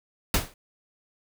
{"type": "noise with exponential decay", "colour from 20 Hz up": "pink", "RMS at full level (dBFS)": -18, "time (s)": [0.34, 0.54], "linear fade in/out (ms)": 2, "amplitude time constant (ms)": 42, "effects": []}